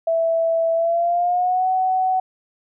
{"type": "tone with pitch glide", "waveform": "sine", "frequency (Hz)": [659.3, 748.6], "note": ["E5", "F#5"], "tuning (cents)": [0, 20], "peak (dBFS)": -16, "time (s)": [0.07, 2.2], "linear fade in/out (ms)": 5, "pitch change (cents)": 220, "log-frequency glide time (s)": [0.74, 1.68], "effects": []}